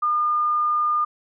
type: tone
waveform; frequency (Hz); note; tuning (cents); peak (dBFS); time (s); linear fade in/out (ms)
sine; 1212; D#6; -46; -18; 0.02-1.05; 10
effects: none